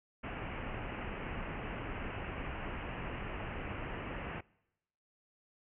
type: low-pass noise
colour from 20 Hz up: pink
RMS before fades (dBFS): -41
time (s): 0.23-4.41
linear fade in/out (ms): 10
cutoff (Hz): 2900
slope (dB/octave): 96
effects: noise-tail reverb RT60 0.9 s tail -24 dB re dry